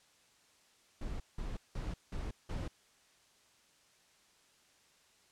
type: noise bursts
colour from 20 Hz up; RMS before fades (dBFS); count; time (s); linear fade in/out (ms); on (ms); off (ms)
brown; -39; 5; 1.01-2.68; 5; 190; 180
effects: white hiss -67 dBFS RMS until 5.31 s + low-pass 8000 Hz 12 dB/octave